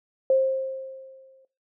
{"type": "tone with exponential decay", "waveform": "sine", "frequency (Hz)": 530, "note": "C5", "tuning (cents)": 22, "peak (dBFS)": -15, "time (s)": [0.3, 1.45], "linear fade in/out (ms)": 2, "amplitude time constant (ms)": 250, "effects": ["noise-tail reverb RT60 0.3 s tail -17 dB re dry"]}